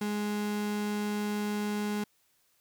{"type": "tone", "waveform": "35% pulse", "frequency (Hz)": 208.2, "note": "G#3", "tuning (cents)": 5, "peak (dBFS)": -28, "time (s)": [0.01, 2.04], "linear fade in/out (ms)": 5, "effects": ["white hiss -70 dBFS RMS until 2.6 s"]}